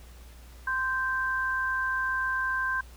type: tone pair together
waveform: sine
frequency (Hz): 1039 / 1566.7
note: C6 / G6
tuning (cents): -12 / -1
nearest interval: perfect fifth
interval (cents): 711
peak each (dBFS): -31 / -27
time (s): 0.67-2.81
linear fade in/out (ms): 5
effects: added 60 Hz sine -46 dBFS peak until 2.96 s + pink hiss -55 dBFS RMS until 2.96 s